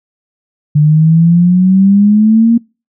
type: exponential sweep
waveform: sine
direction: up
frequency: 147.5 to 234.9 Hz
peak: -4 dBFS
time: 0.75-2.58 s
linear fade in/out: 10 ms
effects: noise-tail reverb RT60 0.3 s tail -25 dB re dry